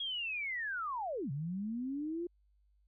sine linear two-way sweep, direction down then up, 3322 to 131.5 to 354.5 Hz, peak -35 dBFS, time 0-2.27 s, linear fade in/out 5 ms, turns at 1.31 s, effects added 50 Hz sine -67 dBFS peak until 2.87 s

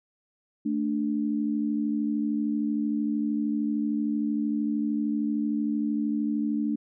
sine tone pair together, 220.6 / 293.7 Hz, A3 / D4, +5 / 0 cents, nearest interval perfect fourth, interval 495 cents, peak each -27 dBFS, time 0.65-6.76 s, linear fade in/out 10 ms, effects none

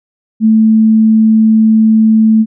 sine tone, 220 Hz, A3, in tune, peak -4 dBFS, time 0.4-2.46 s, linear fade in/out 50 ms, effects none

